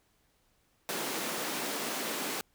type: high-pass noise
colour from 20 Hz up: pink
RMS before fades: -35 dBFS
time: 0.89-2.41 s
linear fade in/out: 0 ms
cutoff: 220 Hz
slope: 24 dB/octave
effects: pink hiss -71 dBFS RMS until 2.54 s